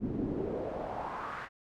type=noise with band-pass filter sweep; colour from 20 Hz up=brown; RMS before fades=-36 dBFS; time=0-1.49 s; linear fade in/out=50 ms; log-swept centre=220 to 1600 Hz; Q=3.1; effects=none